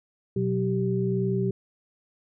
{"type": "tone cluster", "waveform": "sine", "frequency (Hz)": [124, 185.7, 389.1], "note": ["B2", "F#3", "G4"], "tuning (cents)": [7, 7, -13], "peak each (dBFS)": [-27, -27, -27], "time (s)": [0.36, 1.51], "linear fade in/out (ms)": 5, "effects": []}